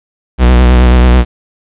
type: tone with vibrato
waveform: 45% pulse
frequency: 61.74 Hz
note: B1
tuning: in tune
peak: -3 dBFS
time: 0.38-1.25 s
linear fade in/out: 50 ms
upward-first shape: sine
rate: 9.3 Hz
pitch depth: 52 cents each way
effects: resampled to 8000 Hz + 7-bit